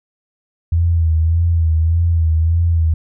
sine tone with vibrato, 82.41 Hz, E2, in tune, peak -11 dBFS, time 0.72-2.94 s, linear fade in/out 5 ms, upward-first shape sine, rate 1.7 Hz, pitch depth 55 cents each way, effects none

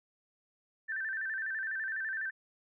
sine tone with vibrato, 1661.2 Hz, G#6, in tune, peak -33 dBFS, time 0.88-2.31 s, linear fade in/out 20 ms, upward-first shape square, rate 12 Hz, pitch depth 110 cents each way, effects none

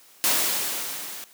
white noise with level ramp, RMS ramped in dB -20 to -38 dBFS, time 0.24-1.24 s, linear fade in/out 0 ms, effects white hiss -53 dBFS RMS until 1.33 s + high-pass 200 Hz 12 dB/octave

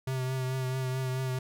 square tone with vibrato, 130 Hz, C3, 11 cents flat, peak -30 dBFS, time 0.07-1.39 s, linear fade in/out 5 ms, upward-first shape triangle, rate 4.6 Hz, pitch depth 30 cents each way, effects none

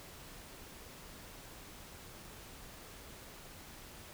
silence, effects pink hiss -52 dBFS RMS until 4.13 s

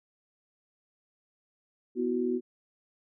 sine chord, B suspended fourth, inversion none, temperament equal, 246.9 / 329.6 / 370 Hz, B3 / E4 / F#4, 0 / 0 / 0 cents, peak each -30 / -35 / -29 dBFS, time 1.95-2.41 s, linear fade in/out 50 ms, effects none

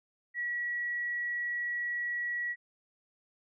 sine tone, 1927 Hz, B6, 43 cents flat, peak -31 dBFS, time 0.34-2.56 s, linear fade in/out 50 ms, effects none

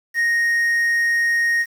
triangle tone with quantisation, 1864.7 Hz, A#6, in tune, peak -14 dBFS, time 0.14-1.66 s, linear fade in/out 50 ms, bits 7, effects none

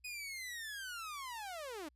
sawtooth linear sweep, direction down, 2510 to 277.2 Hz, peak -39 dBFS, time 0.04-1.89 s, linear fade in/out 10 ms, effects added 61 Hz sine -68 dBFS peak until 1.95 s + resampled to 32000 Hz

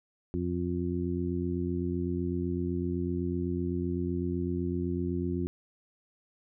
harmonic tone, 87.9 Hz, F2, 12 cents sharp, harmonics 1 / 2 / 3 / 4, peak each -34 / -34 / -34 / -34 dBFS, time 0.34-5.47 s, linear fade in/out 0 ms, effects none

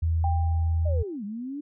sine tone, 82 Hz, E2, 9 cents flat, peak -21 dBFS, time 0.02-1.03 s, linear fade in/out 10 ms
sine tone with exponential decay, 792 Hz, G5, 18 cents sharp, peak -26 dBFS, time 0.24-1.16 s, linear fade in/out 2 ms, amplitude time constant 200 ms
sine linear two-way sweep, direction down then up, 628 to 196 to 298 Hz, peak -31 dBFS, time 0.85-1.61 s, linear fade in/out 10 ms, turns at 1.24 s
effects none

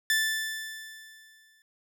sawtooth tone with exponential decay, 1760 Hz, A6, in tune, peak -18 dBFS, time 0.1-1.62 s, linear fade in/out 1 ms, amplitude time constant 330 ms, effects none

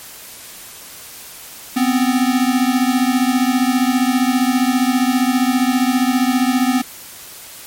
square beating tone pair, 248.8 / 263.8 Hz, B3 / C4, +13 / +14 cents, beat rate 15 Hz, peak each -16 / -18 dBFS, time 1.76-6.82 s, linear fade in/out 10 ms, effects white hiss -36 dBFS RMS until 7.66 s + MP3 64 kbps

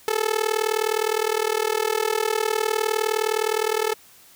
sawtooth tone with amplitude modulation, 435.5 Hz, A4, 18 cents flat, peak -13 dBFS, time 0.08-3.94 s, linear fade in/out 0 ms, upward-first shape sine, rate 39.6 Hz, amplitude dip 95%, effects white hiss -51 dBFS RMS until 4.35 s

